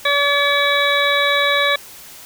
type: harmonic tone with a mistuned harmonic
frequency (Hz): 571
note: D5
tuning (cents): -49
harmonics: 1 / 2 / 3 / 4 / 6 / 7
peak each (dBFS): -20 / -21 / -20 / -20 / -24 / -21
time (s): 0.05-1.76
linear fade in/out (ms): 5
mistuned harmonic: 7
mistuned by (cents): -65
effects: white hiss -39 dBFS RMS until 2.25 s